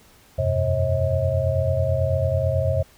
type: tone cluster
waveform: sine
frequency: 86.1 / 95.2 / 128.2 / 540 / 639 Hz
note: F2 / F#2 / C3 / C#5 / D#5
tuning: -24 / +50 / -35 / -45 / +46 cents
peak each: -25 dBFS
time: 0.38-2.83 s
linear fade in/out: 10 ms
effects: pink hiss -53 dBFS RMS until 2.97 s